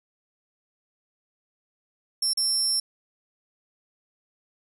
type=tone with dropouts; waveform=30% pulse; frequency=5400 Hz; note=E8; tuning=41 cents sharp; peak=-18 dBFS; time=2.22-2.8 s; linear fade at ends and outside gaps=5 ms; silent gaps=2.335-2.372 s; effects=none